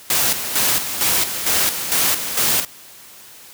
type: noise with tremolo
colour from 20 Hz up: white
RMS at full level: -17 dBFS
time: 0.1-2.65 s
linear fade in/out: 2 ms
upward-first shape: square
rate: 2.2 Hz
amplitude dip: 60%
effects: white hiss -42 dBFS RMS until 3.53 s + high-pass 60 Hz 12 dB/octave